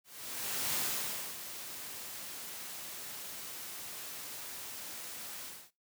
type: noise with ADSR envelope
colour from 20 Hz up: white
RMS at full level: -33 dBFS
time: 0.04-5.71 s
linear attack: 720 ms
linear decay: 580 ms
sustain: -11 dB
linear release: 260 ms
effects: noise-tail reverb RT60 0.2 s tail -19 dB re dry + high-pass 100 Hz 12 dB/octave